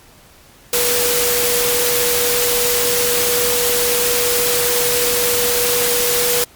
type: tone in noise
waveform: sine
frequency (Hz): 484.7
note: B4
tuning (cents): -32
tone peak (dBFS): -19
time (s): 0.73-6.44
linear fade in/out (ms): 2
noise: white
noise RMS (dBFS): -17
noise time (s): 0.73-6.44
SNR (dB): -5
effects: pink hiss -46 dBFS RMS until 6.55 s + MP3 96 kbps